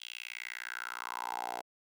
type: tone with high-pass filter sweep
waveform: 10% pulse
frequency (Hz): 59.8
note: A#1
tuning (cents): +45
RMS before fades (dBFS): -41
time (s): 0-1.62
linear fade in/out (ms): 20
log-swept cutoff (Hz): 3200 to 650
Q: 4.8
effects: none